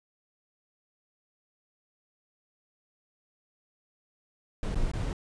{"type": "noise with dropouts", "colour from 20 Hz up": "brown", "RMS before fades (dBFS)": -29, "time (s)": [4.63, 5.13], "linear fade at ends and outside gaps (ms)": 1, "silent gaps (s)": [[4.746, 4.755], [4.915, 4.935]], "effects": ["resampled to 22050 Hz"]}